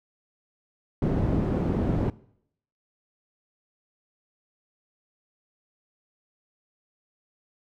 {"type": "low-pass noise", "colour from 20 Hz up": "white", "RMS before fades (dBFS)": -25, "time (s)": [1.02, 2.1], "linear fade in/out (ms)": 2, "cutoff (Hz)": 270, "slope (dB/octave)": 12, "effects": ["noise-tail reverb RT60 0.7 s tail -21 dB re dry"]}